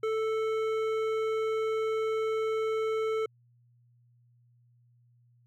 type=tone with hard clipping; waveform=sine; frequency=440 Hz; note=A4; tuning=in tune; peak=-29 dBFS; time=0.03-3.26 s; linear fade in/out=5 ms; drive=11 dB; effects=added 120 Hz sine -61 dBFS peak until 5.46 s